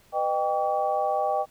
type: tone cluster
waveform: sine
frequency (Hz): 496.9 / 612 / 787 / 1138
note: B4 / D#5 / G5 / C#6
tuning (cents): +11 / -29 / +7 / +45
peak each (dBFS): -32 / -27 / -25 / -33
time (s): 0.12-1.46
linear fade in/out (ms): 50
effects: pink hiss -59 dBFS RMS until 1.5 s